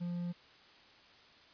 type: tone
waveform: triangle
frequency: 174.61 Hz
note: F3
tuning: in tune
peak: -33 dBFS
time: 0-0.33 s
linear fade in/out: 20 ms
effects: white hiss -60 dBFS RMS until 1.53 s + resampled to 11025 Hz